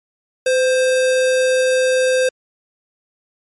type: tone with sample-and-hold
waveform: sine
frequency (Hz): 513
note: C5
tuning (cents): -34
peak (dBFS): -12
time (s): 0.46-2.29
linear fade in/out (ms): 5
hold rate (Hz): 2100
effects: MP3 48 kbps